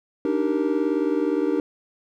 triangle chord, Eb major seventh, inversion third, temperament just, 291.7 / 311.1 / 388.9 / 466.7 Hz, D4 / Eb4 / G4 / Bb4, -12 / 0 / -14 / +2 cents, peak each -23 / -23 / -24 / -25 dBFS, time 0.25-1.6 s, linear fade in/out 2 ms, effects none

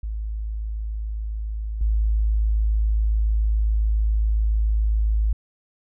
sine tone with level steps, 53.6 Hz, A1, 45 cents flat, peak -25 / -17 dBFS, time 0.03-5.33 s, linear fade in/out 5 ms, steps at 1.81 s, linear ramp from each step 2 ms, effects none

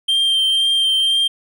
triangle tone with vibrato, 3160 Hz, G7, 13 cents sharp, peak -12 dBFS, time 0.08-1.28 s, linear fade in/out 10 ms, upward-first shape triangle, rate 2 Hz, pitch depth 17 cents each way, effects none

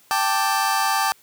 sawtooth chord, G suspended second, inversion none, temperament just, 784 / 882 / 1176 Hz, G5 / A5 / D6, 0 / +4 / +2 cents, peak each -19 dBFS, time 0.11-1.12 s, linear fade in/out 0 ms, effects white hiss -55 dBFS RMS until 1.22 s + high-pass 60 Hz 12 dB/octave

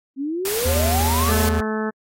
sine exponential sweep, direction up, 261.6 to 1244.5 Hz, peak -22 dBFS, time 0.16-1.34 s, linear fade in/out 50 ms
white noise, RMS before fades -26 dBFS, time 0.45-1.49 s, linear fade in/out 2 ms
square tone, 80.4 Hz, E2, 43 cents flat, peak -20 dBFS, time 0.65-1.61 s, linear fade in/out 10 ms
harmonic tone, 216.9 Hz, A3, 25 cents flat, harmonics 1 / 2 / 3 / 4 / 5 / 6 / 7 / 8, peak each -24 / -26 / -34 / -33 / -36 / -33 / -35 / -34 dBFS, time 1.28-1.91 s, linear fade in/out 20 ms
effects AAC 48 kbps

